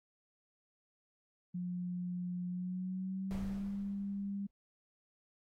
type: tone with pitch glide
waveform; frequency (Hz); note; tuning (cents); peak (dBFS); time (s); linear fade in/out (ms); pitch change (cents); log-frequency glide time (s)
sine; 178.5 to 199.21; F3 to G3; +38 to +28; -36; 1.54-4.47; 10; +190; 2.47-3.69
type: noise with exponential decay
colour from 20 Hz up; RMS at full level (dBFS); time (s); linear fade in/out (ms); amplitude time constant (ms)
brown; -39; 3.31-4.51; 0; 260
effects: AAC 48 kbps